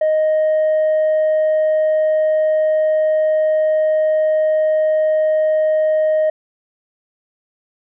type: tone with tanh clipping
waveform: sine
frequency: 622.3 Hz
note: D#5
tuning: in tune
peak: -13 dBFS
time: 0.01-6.3 s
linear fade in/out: 5 ms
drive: 1 dB
effects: none